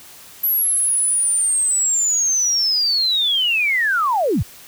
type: linear sweep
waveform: sine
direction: down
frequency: 11840 to 54 Hz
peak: -15 dBFS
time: 0.43-4.43 s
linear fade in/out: 10 ms
effects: white hiss -42 dBFS RMS until 4.67 s